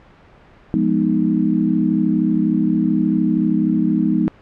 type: chord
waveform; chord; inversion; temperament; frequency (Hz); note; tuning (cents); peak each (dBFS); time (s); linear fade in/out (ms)
sine; F half-diminished seventh; none; equal; 174.61 / 207.7 / 246.9 / 311.1; F3 / Ab3 / Cb4 / Eb4; 0 / 0 / 0 / 0; -21 / -19 / -20 / -19; 0.74-4.28; 0
effects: pink hiss -47 dBFS RMS until 4.41 s + low-pass 2000 Hz 12 dB/octave